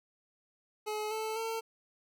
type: tone with pitch steps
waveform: 25% pulse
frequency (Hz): 426.1 / 438.3 / 450.9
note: G#4 / A4 / A4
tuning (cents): +44 / -7 / +42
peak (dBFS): -30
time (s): 0.86-1.61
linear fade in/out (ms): 20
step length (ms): 250
effects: none